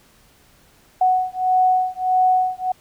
sine beating tone pair, 740 / 741.6 Hz, F#5 / F#5, 0 / +4 cents, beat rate 1.6 Hz, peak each -18 dBFS, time 1.01-2.72 s, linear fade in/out 5 ms, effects pink hiss -54 dBFS RMS until 2.8 s

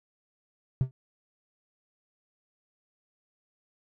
triangle tone with exponential decay, 130 Hz, C3, 11 cents flat, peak -14 dBFS, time 0.81-0.91 s, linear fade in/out 0 ms, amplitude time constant 21 ms, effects tanh soft clip ceiling -16 dBFS

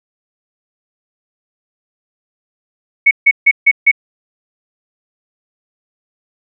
sine tone bursts, 2217 Hz, C#7, in tune, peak -4 dBFS, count 5, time 3.06-3.915 s, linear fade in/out 10 ms, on 51 ms, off 150 ms, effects none

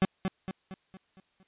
40% pulse tone with echo, 189.5 Hz, F#3, 42 cents sharp, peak -20 dBFS, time 0.02-0.05 s, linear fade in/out 0 ms, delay 230 ms, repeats 6, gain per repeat -6 dB, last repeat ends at 1.43 s, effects white hiss -71 dBFS RMS until 1.47 s + resampled to 8000 Hz

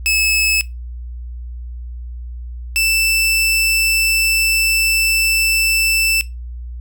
sawtooth tone pair in turn, 2598 / 2653 Hz, E7 / E7, -26 / +10 cents, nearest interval unison, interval 36 cents, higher second, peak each -10 dBFS, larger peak neither, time 0.06-0.61 / 2.76-6.21 s, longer second, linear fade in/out 0 ms, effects noise-tail reverb RT60 0.2 s tail -18 dB re dry + added 60 Hz sine -26 dBFS peak until 6.8 s

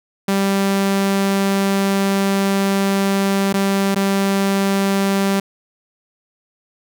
sawtooth tone with dropouts, 196.3 Hz, G3, 3 cents sharp, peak -11 dBFS, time 0.28-5.4 s, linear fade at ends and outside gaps 5 ms, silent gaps 3.528-3.539 / 3.947-3.959 s, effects none

